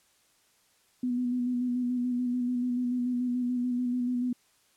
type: tone with vibrato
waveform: sine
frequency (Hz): 246.9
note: B3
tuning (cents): 0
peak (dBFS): -26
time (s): 1.03-4.33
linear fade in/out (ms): 5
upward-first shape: square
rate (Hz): 6.9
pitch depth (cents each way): 22
effects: white hiss -66 dBFS RMS until 4.76 s + low-pass 11000 Hz 12 dB/octave